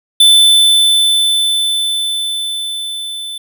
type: tone with level ramp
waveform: square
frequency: 3520 Hz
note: A7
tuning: in tune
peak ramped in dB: -4 to -23 dBFS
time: 0.2-3.38 s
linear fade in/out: 5 ms
effects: none